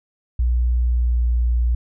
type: tone with pitch glide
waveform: sine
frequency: 60.4 to 59.64 Hz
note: B1 to A#1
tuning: -38 to +40 cents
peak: -15 dBFS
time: 0.39-1.75 s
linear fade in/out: 5 ms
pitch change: -22 cents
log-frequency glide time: 0.83-1.24 s
effects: none